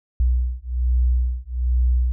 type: beating tone pair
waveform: sine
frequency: 61.1 / 62.3 Hz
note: B1 / B1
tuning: -18 / +16 cents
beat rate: 1.2 Hz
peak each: -20 dBFS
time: 0.2-2.12 s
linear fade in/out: 0 ms
effects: none